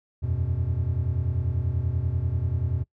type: chord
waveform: triangle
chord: E suspended second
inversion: none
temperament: just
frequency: 82.41 / 92.71 / 123.61 Hz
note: E2 / F#2 / B2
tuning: 0 / +4 / +2 cents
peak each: -26 dBFS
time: 0.22-2.84 s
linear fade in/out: 20 ms
effects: noise-tail reverb RT60 0.1 s tail -22 dB re dry